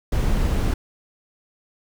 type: noise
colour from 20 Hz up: brown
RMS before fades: -20 dBFS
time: 0.12-0.74 s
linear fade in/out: 5 ms
effects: none